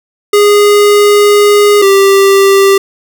square tone pair in turn, 412 / 392.6 Hz, G#4 / G4, -14 / +3 cents, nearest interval minor second, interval 83 cents, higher first, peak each -4 dBFS, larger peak neither, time 0.33-1.82 / 1.82-2.78 s, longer first, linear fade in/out 5 ms, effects none

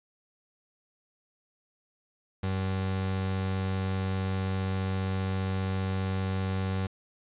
30% pulse tone, 95.1 Hz, F#2, 48 cents sharp, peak -25 dBFS, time 2.43-6.87 s, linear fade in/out 5 ms, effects resampled to 8000 Hz + 9-bit

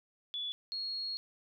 sine tone pair in turn, 3432 / 4302 Hz, A7 / C8, -44 / +47 cents, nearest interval major third, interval 391 cents, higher second, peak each -35 / -35 dBFS, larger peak neither, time 0.34-0.52 / 0.72-1.17 s, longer second, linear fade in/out 0 ms, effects none

